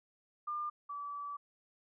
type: tone pair in turn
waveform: sine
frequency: 1200 / 1152.2 Hz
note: D6 / D6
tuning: +37 / -33 cents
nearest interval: minor second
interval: 70 cents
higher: first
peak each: -35 / -39 dBFS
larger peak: first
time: 0.47-0.7 / 0.89-1.37 s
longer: second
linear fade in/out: 10 ms
effects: none